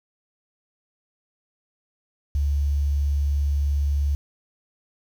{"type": "tone with quantisation", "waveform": "sine", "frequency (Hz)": 71.4, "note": "D2", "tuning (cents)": -48, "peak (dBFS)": -19, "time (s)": [2.35, 4.15], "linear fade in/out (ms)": 0, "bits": 8, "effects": []}